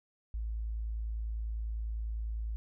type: tone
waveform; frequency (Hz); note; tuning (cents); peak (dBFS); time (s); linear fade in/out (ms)
sine; 55; A1; 0; -33; 0.34-2.56; 0
effects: none

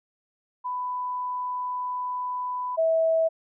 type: tone pair in turn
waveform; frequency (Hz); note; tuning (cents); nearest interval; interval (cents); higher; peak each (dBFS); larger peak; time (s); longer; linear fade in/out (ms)
sine; 996 / 649.9; B5 / E5; +14 / -25; perfect fifth; 739; first; -27 / -19; second; 0.64-2.77 / 2.77-3.29; first; 20
effects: none

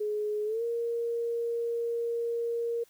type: tone with pitch glide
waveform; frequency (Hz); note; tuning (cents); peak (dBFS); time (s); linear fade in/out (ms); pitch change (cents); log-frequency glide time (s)
sine; 421.3 to 467.5; G#4 to A#4; +25 to +5; -28; 0-2.84; 10; +180; 0.45-0.63
effects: white hiss -63 dBFS RMS until 2.89 s

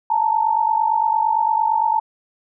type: tone pair together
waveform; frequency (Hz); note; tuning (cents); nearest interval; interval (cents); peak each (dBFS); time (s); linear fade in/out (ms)
sine; 868 / 916.8; A5 / A#5; -24 / -29; minor second; 95; -18; 0.1-2; 5
effects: none

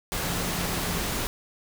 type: tone in noise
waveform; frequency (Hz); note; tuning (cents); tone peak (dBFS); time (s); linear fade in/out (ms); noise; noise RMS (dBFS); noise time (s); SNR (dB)
sine; 175.9; F3; +13; -34; 0.26-0.98; 0; pink; -29; 0.12-1.27; -8
effects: none

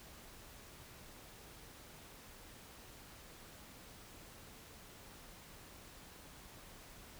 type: silence
effects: pink hiss -56 dBFS RMS until 7.19 s

